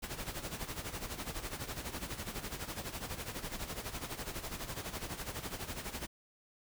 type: noise with tremolo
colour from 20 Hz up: pink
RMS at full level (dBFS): -39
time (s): 0.02-6.07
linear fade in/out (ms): 20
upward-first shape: sine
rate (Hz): 12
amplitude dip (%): 70
effects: none